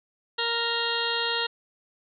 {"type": "harmonic tone", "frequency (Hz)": 466.2, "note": "A#4", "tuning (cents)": 0, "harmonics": [1, 2, 3, 4, 6, 7, 8, 9], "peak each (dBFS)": [-33, -33, -33, -33, -33, -33, -33, -33], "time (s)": [0.38, 1.47], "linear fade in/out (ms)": 10, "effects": []}